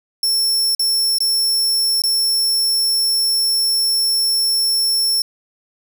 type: tone with dropouts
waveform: sawtooth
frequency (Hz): 5400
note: E8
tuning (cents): +41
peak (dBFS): -12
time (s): 0.23-5.22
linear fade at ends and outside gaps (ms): 2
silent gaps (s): 0.75-0.794 / 1.185-1.204 / 2.02-2.037
effects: none